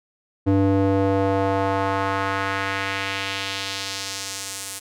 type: tone with band-pass filter sweep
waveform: square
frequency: 97.5 Hz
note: G2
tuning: 9 cents flat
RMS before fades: -23 dBFS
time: 0.46-4.8 s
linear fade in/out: 20 ms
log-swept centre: 300 to 9600 Hz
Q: 1.3
effects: none